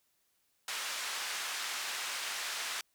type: band-pass noise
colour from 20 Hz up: pink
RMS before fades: -38 dBFS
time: 0.68-2.81 s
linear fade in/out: 2 ms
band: 1300 to 8400 Hz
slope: 12 dB/octave
effects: white hiss -75 dBFS RMS until 2.94 s